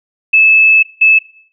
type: tone bursts at uneven times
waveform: sine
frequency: 2611 Hz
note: E7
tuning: 17 cents flat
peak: -4 dBFS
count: 2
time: 0.33-0.83 / 1.01-1.19 s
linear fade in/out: 10 ms
effects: noise-tail reverb RT60 0.5 s tail -17 dB re dry